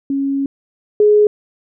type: tone pair in turn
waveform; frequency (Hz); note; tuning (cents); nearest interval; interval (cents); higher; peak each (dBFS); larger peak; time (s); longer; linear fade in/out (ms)
sine; 275.6 / 419.1; C#4 / G#4; -10 / +16; perfect fifth; 726; second; -15 / -7; second; 0.1-0.46 / 1-1.27; first; 2
effects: none